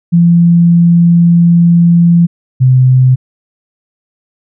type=tone pair in turn; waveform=sine; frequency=170.9 / 128.82 Hz; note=F3 / C3; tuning=-37 / -27 cents; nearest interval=perfect fourth; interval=490 cents; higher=first; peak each=-3 dBFS; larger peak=neither; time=0.12-2.27 / 2.6-3.16 s; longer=first; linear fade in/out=20 ms; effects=none